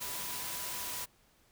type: tone in noise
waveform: sine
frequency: 987.8 Hz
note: B5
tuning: in tune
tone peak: -49 dBFS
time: 0-1.06 s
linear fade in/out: 20 ms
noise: white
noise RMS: -39 dBFS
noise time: 0-1.06 s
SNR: -13 dB
effects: pink hiss -67 dBFS RMS until 1.51 s